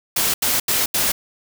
white noise bursts, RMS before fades -19 dBFS, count 4, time 0.16-1.12 s, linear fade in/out 5 ms, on 180 ms, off 80 ms, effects none

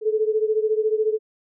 sine beating tone pair, 429.6 / 443.6 Hz, A4 / A4, -41 / +14 cents, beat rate 14 Hz, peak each -20 / -23 dBFS, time 0.01-1.19 s, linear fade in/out 50 ms, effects none

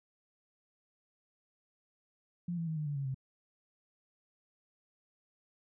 sine tone with pitch steps, 174.2 / 166.43 / 159.01 / 151.91 / 145.14 / 138.66 / 132.48 Hz, F3 / E3 / D#3 / D#3 / D3 / C#3 / C3, -4 / +17 / +38 / -41 / -20 / +1 / +22 cents, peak -33 dBFS, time 2.48-3.145 s, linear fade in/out 5 ms, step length 95 ms, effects none

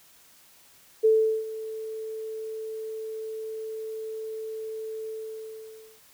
sine tone with ADSR envelope, 440 Hz, A4, in tune, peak -15 dBFS, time 1.03-6.01 s, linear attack 21 ms, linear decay 390 ms, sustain -17 dB, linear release 930 ms, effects white hiss -56 dBFS RMS until 6.13 s

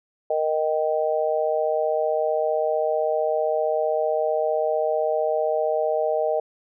harmonic tone, 155.5 Hz, D#3, 1 cent flat, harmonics 3 / 4 / 5, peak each -25 / -22 / -28 dBFS, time 0.3-6.4 s, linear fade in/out 5 ms, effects none

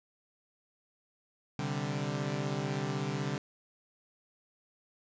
sawtooth chord, C suspended second, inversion none, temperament equal, 130.81 / 146.83 / 196 Hz, C3 / D3 / G3, 0 / 0 / 0 cents, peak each -33 / -31 / -34 dBFS, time 1.59-3.38 s, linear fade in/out 2 ms, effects resampled to 16000 Hz + 10-bit

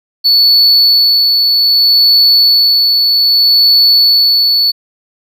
triangle tone with tremolo, 4442 Hz, C#8, 3 cents sharp, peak -3 dBFS, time 0.24-4.72 s, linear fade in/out 20 ms, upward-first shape sine, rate 0.63 Hz, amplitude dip 30%, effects none

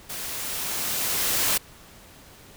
white noise with level ramp, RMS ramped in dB -34 to -22 dBFS, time 0.09-1.58 s, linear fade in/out 10 ms, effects pink hiss -49 dBFS RMS until 2.56 s

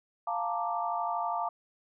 sine chord, Bb major seventh, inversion second, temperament equal, 698.5 / 880 / 932.3 / 1174.7 Hz, F5 / A5 / Bb5 / D6, 0 / 0 / 0 / 0 cents, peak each -33 / -35 / -36 / -35 dBFS, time 0.27-1.49 s, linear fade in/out 5 ms, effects none

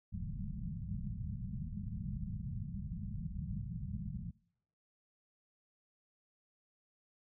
white low-pass noise, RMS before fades -41 dBFS, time 0.12-4.31 s, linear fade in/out 10 ms, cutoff 210 Hz, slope 96 dB/octave, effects noise-tail reverb RT60 0.8 s tail -26 dB re dry

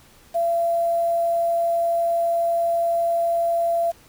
sine tone with quantisation, 678 Hz, E5, 49 cents sharp, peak -18 dBFS, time 0.34-3.92 s, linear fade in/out 20 ms, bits 7, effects pink hiss -52 dBFS RMS until 4.08 s

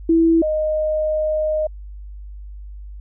sine tone pair in turn, 329.6 / 618.4 Hz, E4 / D#5, 0 / -11 cents, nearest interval major seventh, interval 1089 cents, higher second, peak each -11 / -17 dBFS, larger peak first, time 0.09-0.42 / 0.42-1.67 s, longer second, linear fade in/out 5 ms, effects added 50 Hz sine -32 dBFS peak until 3 s

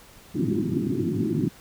white band-pass noise, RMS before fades -25 dBFS, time 0.34-1.49 s, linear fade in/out 10 ms, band 100 to 370 Hz, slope 96 dB/octave, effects pink hiss -50 dBFS RMS until 1.6 s

